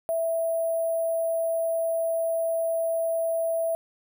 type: tone with sample-and-hold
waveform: sine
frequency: 659.3 Hz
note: E5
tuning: in tune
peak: -23 dBFS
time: 0.09-3.75 s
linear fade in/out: 0 ms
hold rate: 11025 Hz
effects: none